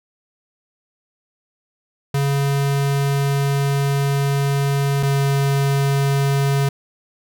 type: tone pair in turn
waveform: square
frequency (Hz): 139.8 / 139.02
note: C#3 / C#3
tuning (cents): +15 / +5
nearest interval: unison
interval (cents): 10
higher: first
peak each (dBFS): -17 / -16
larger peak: second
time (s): 2.14-5.03 / 5.03-6.69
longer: first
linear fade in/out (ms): 5
effects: none